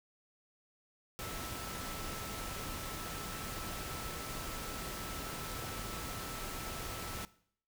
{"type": "tone in noise", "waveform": "sine", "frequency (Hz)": 1318, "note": "E6", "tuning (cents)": -1, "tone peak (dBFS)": -49, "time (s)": [1.19, 7.25], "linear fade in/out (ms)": 0, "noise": "pink", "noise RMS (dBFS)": -42, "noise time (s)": [1.19, 7.25], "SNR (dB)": -10, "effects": ["noise-tail reverb RT60 0.6 s tail -19 dB re dry"]}